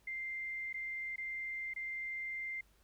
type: tone with dropouts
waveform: sine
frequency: 2093 Hz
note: C7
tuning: in tune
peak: -38 dBFS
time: 0.07-2.61 s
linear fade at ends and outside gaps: 5 ms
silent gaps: 0.729-0.741 / 1.16-1.18 / 1.737-1.761 s
effects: added 50 Hz sine -69 dBFS peak until 2.83 s + pink hiss -71 dBFS RMS until 2.83 s